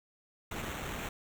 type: noise with sample-and-hold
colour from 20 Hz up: pink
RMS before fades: -39 dBFS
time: 0.51-1.09 s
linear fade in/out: 5 ms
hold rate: 4900 Hz
effects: none